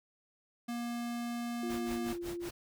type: tone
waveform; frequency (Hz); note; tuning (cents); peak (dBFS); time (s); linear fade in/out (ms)
square; 237.5; A#3; +33; -36; 0.68-2.13; 10
type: tone with pitch glide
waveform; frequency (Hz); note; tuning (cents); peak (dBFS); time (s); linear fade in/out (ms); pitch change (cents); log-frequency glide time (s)
sine; 349.2 to 346.2; F4 to F4; 0 to -15; -37; 1.63-2.49; 2; -15; 1.73-2.04
type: noise with tremolo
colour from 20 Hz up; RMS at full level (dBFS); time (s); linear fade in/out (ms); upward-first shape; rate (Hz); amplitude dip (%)
pink; -44; 1.69-2.51; 10; sine; 5.4; 100
effects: none